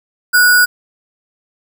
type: tone with sample-and-hold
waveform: sine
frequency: 1466 Hz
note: F#6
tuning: 16 cents flat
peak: -6 dBFS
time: 0.33-0.66 s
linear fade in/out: 20 ms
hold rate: 6300 Hz
effects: none

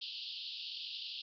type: band-pass noise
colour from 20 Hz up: pink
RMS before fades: -44 dBFS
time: 0.01-1.22 s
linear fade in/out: 10 ms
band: 2800 to 4900 Hz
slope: 96 dB/octave
effects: none

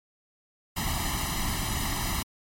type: noise with comb filter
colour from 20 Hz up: pink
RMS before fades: -29 dBFS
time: 0.76-2.23 s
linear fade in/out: 10 ms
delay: 1 ms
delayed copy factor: +0.9
effects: MP3 64 kbps

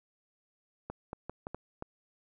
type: clicks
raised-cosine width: 1 ms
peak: -24 dBFS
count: 6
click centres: 0.9 / 1.131 / 1.296 / 1.469 / 1.546 / 1.824 s
effects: none

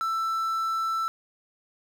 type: tone with quantisation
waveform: triangle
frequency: 1330 Hz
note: E6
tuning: 15 cents sharp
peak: -23 dBFS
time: 0.01-1.08 s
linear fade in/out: 0 ms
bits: 8
effects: none

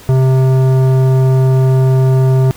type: tone with tanh clipping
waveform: triangle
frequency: 131.1 Hz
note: C3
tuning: 4 cents sharp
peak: -9 dBFS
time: 0.09-2.51 s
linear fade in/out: 0 ms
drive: 18 dB
effects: pink hiss -37 dBFS RMS until 2.56 s

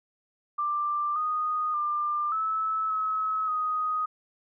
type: tone with pitch steps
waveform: sine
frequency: 1183 / 1238 / 1194 / 1303 / 1286 / 1249 Hz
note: D6 / D#6 / D6 / E6 / E6 / D#6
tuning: +12 / -9 / +28 / -20 / -43 / +6 cents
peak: -25 dBFS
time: 0.58-4.06 s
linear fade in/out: 10 ms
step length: 580 ms
effects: none

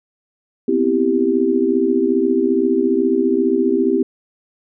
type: chord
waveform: sine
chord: C major seventh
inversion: third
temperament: equal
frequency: 246.9 / 261.6 / 329.6 / 392 Hz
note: B3 / C4 / E4 / G4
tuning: 0 / 0 / 0 / 0 cents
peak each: -22 / -19 / -19 / -17 dBFS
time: 0.68-4.03 s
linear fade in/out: 5 ms
effects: none

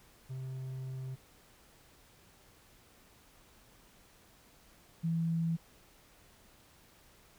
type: tone pair in turn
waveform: triangle / sine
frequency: 130.81 / 165.29 Hz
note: C3 / E3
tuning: 0 / +5 cents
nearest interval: major third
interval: 405 cents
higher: second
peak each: -36 / -29 dBFS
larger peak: second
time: 0.29-1.16 / 5.03-5.57 s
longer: first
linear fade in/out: 20 ms
effects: pink hiss -62 dBFS RMS until 7.38 s

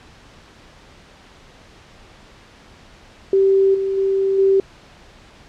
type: tone with level steps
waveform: sine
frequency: 388.3 Hz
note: G4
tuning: 16 cents flat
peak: -11 / -18 / -15 / -11 dBFS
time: 3.33-4.6 s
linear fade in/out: 2 ms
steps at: 3.74 / 3.97 / 4.38 s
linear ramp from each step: 10 ms
effects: pink hiss -46 dBFS RMS until 5.48 s + low-pass 5000 Hz 12 dB/octave

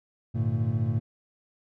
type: tone cluster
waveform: triangle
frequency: 102 / 116.4 / 149 / 225.6 Hz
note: G#2 / A#2 / D3 / A3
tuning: -31 / -2 / +25 / +44 cents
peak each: -27 / -24 / -33 / -32 dBFS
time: 0.34-1 s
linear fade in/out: 20 ms
effects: none

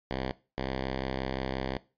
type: tone pair in turn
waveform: 5% pulse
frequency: 65.41 / 65.75 Hz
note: C2 / C2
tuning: 0 / +9 cents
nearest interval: unison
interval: 9 cents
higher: second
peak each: -20 dBFS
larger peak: neither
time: 0.11-0.31 / 0.58-1.77 s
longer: second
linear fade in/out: 0 ms
effects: noise-tail reverb RT60 0.3 s tail -19 dB re dry + resampled to 11025 Hz

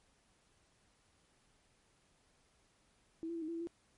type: tone with pitch steps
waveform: sine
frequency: 326.7 / 337.9 / 331.8 / 312.2 / 335.7 / 331.9 / 339.6 Hz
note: E4 / E4 / E4 / D#4 / E4 / E4 / F4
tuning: -15 / +43 / +11 / +6 / +32 / +12 / -48 cents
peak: -38 dBFS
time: 3.23-3.671 s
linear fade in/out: 0 ms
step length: 63 ms
effects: pink hiss -72 dBFS RMS until 3.97 s + MP3 48 kbps

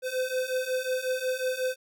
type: beating tone pair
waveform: square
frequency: 509 / 514.5 Hz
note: C5 / C5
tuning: -48 / -29 cents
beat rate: 5.5 Hz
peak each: -32 / -30 dBFS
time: 0.02-1.76 s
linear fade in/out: 50 ms
effects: none

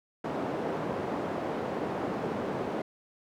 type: band-pass noise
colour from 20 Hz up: white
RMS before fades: -33 dBFS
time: 0.24-2.82 s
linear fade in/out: 5 ms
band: 170 to 590 Hz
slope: 12 dB/octave
effects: none

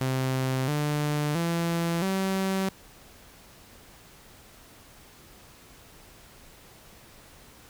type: tone with pitch steps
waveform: sawtooth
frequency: 130.81 / 148.54 / 168.66 / 191.52 Hz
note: C3 / D3 / E3 / G3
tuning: 0 / +20 / +40 / -40 cents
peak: -21 dBFS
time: 0.01-2.69 s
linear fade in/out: 2 ms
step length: 670 ms
effects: pink hiss -52 dBFS RMS until 7.69 s

